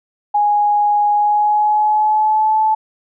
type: tone with pitch glide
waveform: sine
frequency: 829 to 869.7 Hz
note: G#5 to A5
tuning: -3 to -20 cents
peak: -11 dBFS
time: 0.34-2.75 s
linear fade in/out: 10 ms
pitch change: +83 cents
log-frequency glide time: 1.13-2.6 s
effects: none